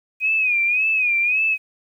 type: tone with vibrato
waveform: sine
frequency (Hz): 2489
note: D#7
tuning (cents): 0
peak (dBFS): -16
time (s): 0.2-1.58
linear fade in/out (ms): 50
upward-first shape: sine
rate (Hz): 1.8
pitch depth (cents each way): 97
effects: 9-bit